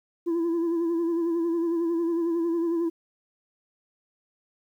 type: tone with vibrato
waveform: sine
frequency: 336.2 Hz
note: E4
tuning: 34 cents sharp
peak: -20 dBFS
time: 0.26-2.9 s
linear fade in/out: 20 ms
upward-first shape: sine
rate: 11 Hz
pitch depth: 46 cents each way
effects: tanh soft clip ceiling -22 dBFS + 10-bit